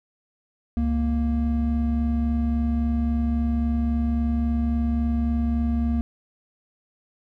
triangle tone pair together, 69.85 / 233.2 Hz, C#2 / A#3, +14 / +1 cents, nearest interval octave + major sixth, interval 2087 cents, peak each -21 dBFS, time 0.77-6.01 s, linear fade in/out 0 ms, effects none

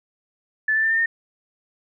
sine tone with pitch steps, 1743 / 1764.3 / 1785.8 / 1807.6 / 1829.7 Hz, A6 / A6 / A6 / A6 / A#6, -17 / +4 / +25 / +46 / -33 cents, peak -17 dBFS, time 0.68-1.06 s, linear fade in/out 5 ms, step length 76 ms, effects none

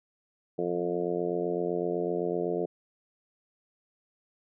harmonic tone with a mistuned harmonic, 87.9 Hz, F2, 12 cents sharp, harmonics 2 / 3 / 4 / 5 / 6 / 7 / 8, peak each -37 / -40 / -32 / -31 / -38 / -37 / -40 dBFS, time 0.58-2.66 s, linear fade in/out 10 ms, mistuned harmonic 2, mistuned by -17 cents, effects none

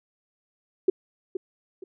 sine tone with echo, 375.4 Hz, F#4, 25 cents sharp, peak -14 dBFS, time 0.88-0.9 s, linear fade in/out 5 ms, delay 470 ms, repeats 2, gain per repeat -11 dB, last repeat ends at 1.84 s, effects none

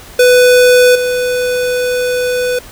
square tone with level steps, 497.1 Hz, B4, 11 cents sharp, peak -5 / -13 dBFS, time 0.19-2.59 s, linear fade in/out 5 ms, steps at 0.95 s, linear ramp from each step 5 ms, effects pink hiss -35 dBFS RMS until 2.71 s

